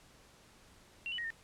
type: tone with pitch steps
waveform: sine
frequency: 2744 / 2975 / 1882 / 1821 Hz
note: F7 / F#7 / A#6 / A#6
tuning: -31 / +9 / +16 / -41 cents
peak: -36 dBFS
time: 1.06-1.304 s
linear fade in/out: 0 ms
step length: 61 ms
effects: pink hiss -61 dBFS RMS until 1.43 s + low-pass 10000 Hz 12 dB/octave